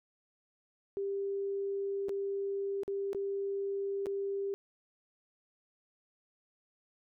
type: tone with dropouts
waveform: sine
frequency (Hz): 396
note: G4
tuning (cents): +18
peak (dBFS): -32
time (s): 0.97-4.54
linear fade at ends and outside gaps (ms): 0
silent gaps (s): 2.085-2.093 / 2.834-2.879 / 3.131-3.148 / 4.059-4.067
effects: none